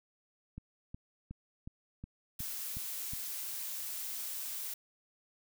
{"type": "click train", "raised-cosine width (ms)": 5, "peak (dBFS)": -31, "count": 8, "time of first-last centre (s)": [0.58, 3.135], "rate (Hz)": 2.74}
{"type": "noise", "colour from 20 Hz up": "blue", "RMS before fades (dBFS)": -40, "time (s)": [2.39, 4.74], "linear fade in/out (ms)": 5}
{"effects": []}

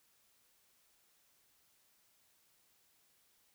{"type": "silence", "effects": ["white hiss -72 dBFS RMS until 3.54 s"]}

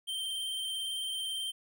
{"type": "tone with vibrato", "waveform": "square", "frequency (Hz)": 3136, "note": "G7", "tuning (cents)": 0, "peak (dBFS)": -34, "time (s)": [0.07, 1.52], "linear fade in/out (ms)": 20, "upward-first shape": "triangle", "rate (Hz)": 18, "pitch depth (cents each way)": 26, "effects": []}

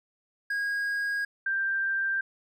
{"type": "tone pair in turn", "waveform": ["triangle", "sine"], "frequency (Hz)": [1638, 1578.3], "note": ["G#6", "G6"], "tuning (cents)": [-24, 11], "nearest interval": "minor second", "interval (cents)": 65, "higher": "first", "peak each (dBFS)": -25, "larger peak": "neither", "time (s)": [[0.5, 1.25], [1.46, 2.21]], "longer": "neither", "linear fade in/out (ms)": 5, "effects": []}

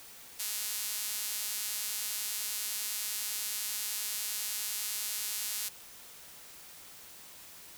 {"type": "tone with high-pass filter", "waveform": "sawtooth", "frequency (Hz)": 210, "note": "G#3", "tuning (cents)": 19, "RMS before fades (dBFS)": -36, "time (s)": [0.39, 5.69], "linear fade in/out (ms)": 10, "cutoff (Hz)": 6000, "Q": 0.51, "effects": ["white hiss -51 dBFS RMS until 7.77 s"]}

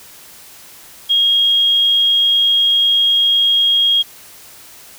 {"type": "tone", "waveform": "sine", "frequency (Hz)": 3266, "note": "G#7", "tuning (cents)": -30, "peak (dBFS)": -10, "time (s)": [1.09, 4.03], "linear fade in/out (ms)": 20, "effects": ["white hiss -40 dBFS RMS until 4.98 s"]}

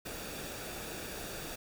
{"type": "noise with comb filter", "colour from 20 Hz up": "pink", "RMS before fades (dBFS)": -42, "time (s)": [0.05, 1.56], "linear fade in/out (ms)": 10, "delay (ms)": 0.97, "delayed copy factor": -0.5, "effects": []}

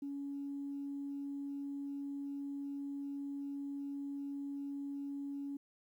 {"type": "tone", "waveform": "sine", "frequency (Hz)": 280.9, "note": "C#4", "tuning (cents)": 23, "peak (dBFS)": -38, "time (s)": [0.02, 5.57], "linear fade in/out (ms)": 5, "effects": ["tanh soft clip ceiling -34 dBFS", "12-bit"]}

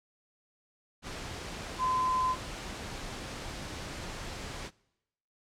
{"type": "tone in noise", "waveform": "sine", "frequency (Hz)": 1024, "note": "C6", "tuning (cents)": -38, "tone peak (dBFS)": -26, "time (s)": [1.78, 2.36], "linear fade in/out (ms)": 50, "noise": "pink", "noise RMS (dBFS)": -40, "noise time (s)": [1.02, 4.71], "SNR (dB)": 11, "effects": ["noise-tail reverb RT60 0.9 s tail -24 dB re dry", "low-pass 7000 Hz 12 dB/octave"]}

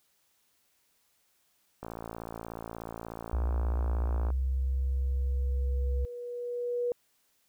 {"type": "click train", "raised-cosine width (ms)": 1, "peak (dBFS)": -25, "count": 141, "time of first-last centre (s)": [1.83, 4.303], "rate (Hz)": 56.6}
{"type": "tone with pitch glide", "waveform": "sine", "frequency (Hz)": [65.41, 65.79], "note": ["C2", "C2"], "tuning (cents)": [0, 10], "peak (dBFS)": -26, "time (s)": [3.33, 6.05], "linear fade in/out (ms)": 0, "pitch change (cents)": 10, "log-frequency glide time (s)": [4.35, 4.8]}
{"type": "tone with exponential growth", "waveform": "sine", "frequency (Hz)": 484.5, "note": "B4", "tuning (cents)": -33, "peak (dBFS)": -26, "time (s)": [4.2, 6.92], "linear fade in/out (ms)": 1, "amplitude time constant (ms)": 590}
{"effects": ["white hiss -71 dBFS RMS until 7.48 s"]}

